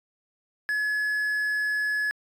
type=tone with quantisation; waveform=triangle; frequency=1700 Hz; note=G#6; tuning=40 cents sharp; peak=-22 dBFS; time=0.69-2.11 s; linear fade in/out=0 ms; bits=8; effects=resampled to 32000 Hz